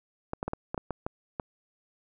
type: clicks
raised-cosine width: 1 ms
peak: -17 dBFS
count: 9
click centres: 0.334 / 0.429 / 0.48 / 0.534 / 0.745 / 0.778 / 0.907 / 1.065 / 1.398 s
effects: none